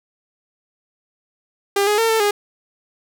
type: tone with pitch steps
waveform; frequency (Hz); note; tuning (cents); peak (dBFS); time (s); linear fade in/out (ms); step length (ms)
sawtooth; 400.2 / 417.4 / 453.6 / 445.8 / 411.3; G4 / G#4 / A#4 / A4 / G#4; +36 / +9 / -47 / +23 / -17; -11; 1.76-2.31; 5; 110
effects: none